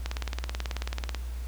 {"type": "click train", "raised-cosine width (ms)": 0.2, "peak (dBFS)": -15, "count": 21, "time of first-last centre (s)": [0.06, 1.147], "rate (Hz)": 18.4, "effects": ["added 60 Hz sine -32 dBFS peak until 1.47 s", "pink hiss -51 dBFS RMS until 1.47 s"]}